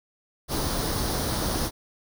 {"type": "noise with comb filter", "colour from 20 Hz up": "pink", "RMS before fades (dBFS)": -27, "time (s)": [0.48, 1.71], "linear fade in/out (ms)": 50, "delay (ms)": 0.2, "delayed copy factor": 0.6, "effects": []}